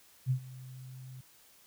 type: tone with ADSR envelope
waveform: sine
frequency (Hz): 129.1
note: C3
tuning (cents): -23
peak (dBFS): -24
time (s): 0.26-1.21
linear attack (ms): 46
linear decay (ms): 86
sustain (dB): -20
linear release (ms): 5
effects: white hiss -61 dBFS RMS until 1.66 s